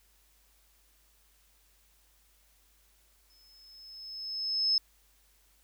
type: tone with exponential growth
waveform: sine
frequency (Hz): 5200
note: E8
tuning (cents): -24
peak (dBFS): -22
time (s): 3.3-4.78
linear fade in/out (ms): 2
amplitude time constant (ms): 320
effects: added 50 Hz sine -67 dBFS peak until 5.63 s + white hiss -67 dBFS RMS until 5.63 s